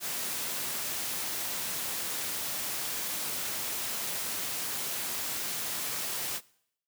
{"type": "noise", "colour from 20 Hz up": "white", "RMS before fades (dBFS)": -34, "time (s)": [0, 6.41], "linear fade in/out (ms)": 50, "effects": ["noise-tail reverb RT60 0.7 s tail -22 dB re dry", "high-pass 100 Hz 12 dB/octave"]}